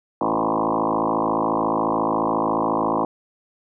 sine tone with frequency modulation, 652 Hz, E5, 19 cents flat, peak -18 dBFS, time 0.21-3.05 s, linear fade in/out 2 ms, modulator 54.2 Hz, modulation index 7.9, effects none

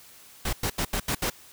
pink noise bursts at uneven times, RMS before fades -27 dBFS, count 6, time 0.45-0.53 / 0.63-0.7 / 0.78-0.85 / 0.93-1 / 1.08-1.15 / 1.22-1.3 s, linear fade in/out 5 ms, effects white hiss -51 dBFS RMS until 1.52 s

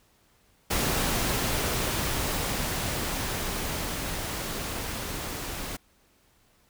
pink noise with level ramp, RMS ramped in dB -26 to -35 dBFS, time 0.7-5.77 s, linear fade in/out 10 ms, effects pink hiss -64 dBFS RMS until 6.69 s

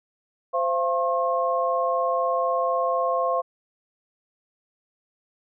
sine tone cluster, 520 / 684 / 1076 Hz, C5 / F5 / C6, -11 / -36 / +48 cents, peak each -25 dBFS, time 0.53-3.42 s, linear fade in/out 20 ms, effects none

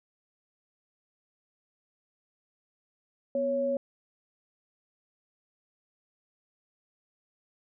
sine tone pair together, 247.1 / 554.4 Hz, B3 / C#5, +1 / 0 cents, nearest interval octave + major second, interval 1399 cents, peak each -34 / -26 dBFS, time 3.35-3.77 s, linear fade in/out 2 ms, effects none

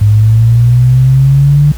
sine linear sweep, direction up, 102.7 to 148 Hz, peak -3 dBFS, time 0.01-1.72 s, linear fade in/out 5 ms, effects added 60 Hz sine -20 dBFS peak until 1.77 s + pink hiss -34 dBFS RMS until 1.77 s

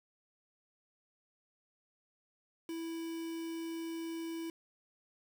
triangle tone with quantisation, 329.6 Hz, E4, in tune, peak -36 dBFS, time 2.69-4.5 s, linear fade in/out 2 ms, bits 8, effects none

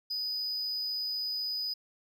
triangle tone with amplitude modulation, 4978 Hz, D#8, in tune, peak -29 dBFS, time 0.1-1.74 s, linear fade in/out 10 ms, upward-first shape sine, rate 220 Hz, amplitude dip 25%, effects none

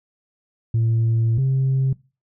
sine tone pair in turn, 113.9 / 133.23 Hz, A#2 / C3, -40 / +32 cents, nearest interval minor third, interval 272 cents, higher second, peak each -14 dBFS, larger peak neither, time 0.74-1.38 / 1.38-1.93 s, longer first, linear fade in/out 5 ms, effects noise-tail reverb RT60 0.3 s tail -22 dB re dry + tanh soft clip ceiling -14 dBFS

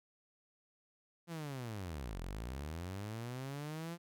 sawtooth linear two-way sweep, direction down then up, 173.8 to 40.62 to 173.8 Hz, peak -37 dBFS, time 1.27-3.98 s, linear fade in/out 50 ms, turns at 2.2 s, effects none

